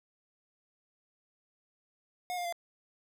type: tone with pitch steps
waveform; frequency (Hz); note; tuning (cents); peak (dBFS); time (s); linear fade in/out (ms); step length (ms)
square; 722 / 705.5 / 689.4; F#5 / F5 / F5; -43 / +17 / -23; -34; 2.3-2.525; 0; 75
effects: none